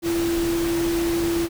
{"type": "tone in noise", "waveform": "sine", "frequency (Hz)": 337.4, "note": "E4", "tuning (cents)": 40, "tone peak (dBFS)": -20, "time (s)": [0.02, 1.49], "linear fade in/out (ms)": 50, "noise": "pink", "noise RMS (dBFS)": -30, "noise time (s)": [0.02, 1.49], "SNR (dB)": 7, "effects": []}